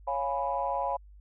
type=chord; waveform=sine; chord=C# dominant seventh; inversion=none; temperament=equal; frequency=554.4 / 698.5 / 830.6 / 987.8 Hz; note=C#5 / E#5 / G#5 / B5; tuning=0 / 0 / 0 / 0 cents; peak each=-33 / -34 / -32 / -32 dBFS; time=0.07-0.97 s; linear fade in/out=10 ms; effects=tanh soft clip ceiling -17 dBFS + added 50 Hz sine -49 dBFS peak until 1.2 s